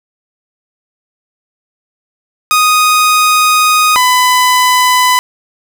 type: tone pair in turn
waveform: sawtooth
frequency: 1244.5 / 1001.8 Hz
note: D#6 / B5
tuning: 0 / +24 cents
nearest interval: major third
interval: 376 cents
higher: first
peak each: -3 dBFS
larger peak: neither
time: 2.51-3.96 / 3.96-5.19 s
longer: first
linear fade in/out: 0 ms
effects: 7-bit